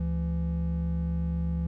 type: tone pair together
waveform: triangle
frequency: 72.1 / 168.34 Hz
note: D2 / E3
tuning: -31 / +37 cents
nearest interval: octave + minor third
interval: 1468 cents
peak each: -27 dBFS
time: 0-1.67 s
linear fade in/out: 5 ms
effects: none